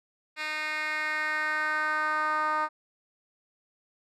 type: tone with band-pass filter sweep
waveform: 10% pulse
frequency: 307.2 Hz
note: D#4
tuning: 22 cents flat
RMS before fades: -29 dBFS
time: 0.36-2.69 s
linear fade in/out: 50 ms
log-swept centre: 2700 to 1100 Hz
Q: 2.7
effects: none